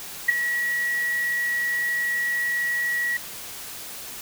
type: tone with ADSR envelope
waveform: sine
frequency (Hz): 1922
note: B6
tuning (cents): -48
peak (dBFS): -11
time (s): 0.28-3.17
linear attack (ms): 12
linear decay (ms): 12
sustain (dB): -11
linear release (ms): 4
effects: white hiss -37 dBFS RMS until 4.21 s